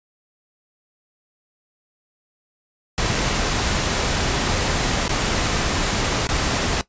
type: noise with dropouts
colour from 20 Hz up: pink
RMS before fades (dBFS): -21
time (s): 2.98-6.81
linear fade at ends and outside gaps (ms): 0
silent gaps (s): 3.148-3.151 / 5.079-5.093 / 6.27-6.29
effects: noise-tail reverb RT60 0.1 s tail -17 dB re dry + resampled to 16000 Hz